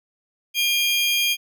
35% pulse tone pair together, 2417 / 3226 Hz, D7 / G7, +49 / +49 cents, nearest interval perfect fourth, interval 500 cents, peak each -20 / -19 dBFS, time 0.54-1.37 s, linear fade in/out 50 ms, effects none

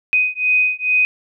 sine beating tone pair, 2500 / 2502.3 Hz, D#7 / D#7, +8 / +9 cents, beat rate 2.3 Hz, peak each -17 dBFS, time 0.13-1.05 s, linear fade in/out 0 ms, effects none

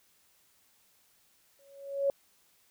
sine tone with exponential growth, 556 Hz, C#5, 5 cents sharp, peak -22 dBFS, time 1.59-2.1 s, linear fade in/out 1 ms, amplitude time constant 110 ms, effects white hiss -67 dBFS RMS until 2.7 s

